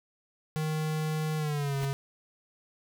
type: tone with pitch glide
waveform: square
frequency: 155.56 to 137.79 Hz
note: D#3 to C#3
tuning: 0 to -10 cents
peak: -29 dBFS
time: 0.56-1.93 s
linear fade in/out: 0 ms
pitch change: -210 cents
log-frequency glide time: 1.37-1.76 s
type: noise with exponential growth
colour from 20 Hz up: pink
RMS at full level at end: -38 dBFS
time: 1.66-1.85 s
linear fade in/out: 2 ms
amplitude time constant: 40 ms
effects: none